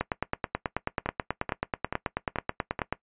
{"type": "two click trains", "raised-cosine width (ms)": 0.5, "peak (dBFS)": [-11, -14], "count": [28, 5], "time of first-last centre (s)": [[0.01, 2.926], [1.06, 2.792]], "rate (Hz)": [9.26, 2.31], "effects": ["noise-tail reverb RT60 0.1 s tail -19 dB re dry", "resampled to 8000 Hz"]}